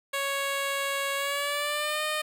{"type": "tone with pitch glide", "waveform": "10% pulse", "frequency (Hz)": [554.4, 611.6], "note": ["C#5", "D#5"], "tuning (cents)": [0, -30], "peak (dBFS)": -19, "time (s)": [0.13, 2.22], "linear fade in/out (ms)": 10, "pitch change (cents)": 170, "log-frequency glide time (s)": [1.16, 2.03], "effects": []}